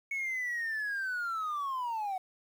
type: linear sweep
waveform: triangle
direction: down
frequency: 2217 to 736 Hz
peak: -29 dBFS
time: 0.11-2.18 s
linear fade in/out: 5 ms
effects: tanh soft clip ceiling -27 dBFS + 10-bit